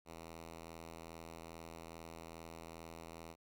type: tone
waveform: 5% pulse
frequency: 82.41 Hz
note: E2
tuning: in tune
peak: -38 dBFS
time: 0.05-3.36 s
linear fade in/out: 50 ms
effects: none